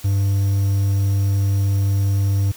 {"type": "tone with quantisation", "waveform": "triangle", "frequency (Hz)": 98.9, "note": "G2", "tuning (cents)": 16, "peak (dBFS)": -13, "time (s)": [0.04, 2.52], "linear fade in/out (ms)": 10, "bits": 7, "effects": ["white hiss -42 dBFS RMS until 2.56 s"]}